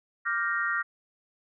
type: chord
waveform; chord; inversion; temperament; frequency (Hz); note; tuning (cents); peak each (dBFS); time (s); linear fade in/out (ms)
sine; G minor seventh; second; equal; 1174.7 / 1396.9 / 1568 / 1864.7; D6 / F6 / G6 / Bb6; 0 / 0 / 0 / 0; -34 / -29 / -34 / -30; 0.25-0.83; 20
effects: none